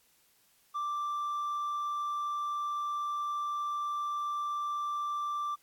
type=tone with hard clipping; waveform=sine; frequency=1176 Hz; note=D6; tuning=2 cents sharp; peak=-32 dBFS; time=0.74-5.56 s; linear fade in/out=20 ms; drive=2 dB; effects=white hiss -67 dBFS RMS until 5.62 s + AAC 64 kbps